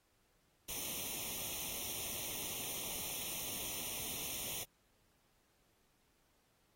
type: noise with comb filter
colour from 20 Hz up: white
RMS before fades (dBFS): -42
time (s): 0.68-4.64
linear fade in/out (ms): 10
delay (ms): 0.32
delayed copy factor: +0.95
effects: pink hiss -75 dBFS RMS until 6.75 s + AAC 48 kbps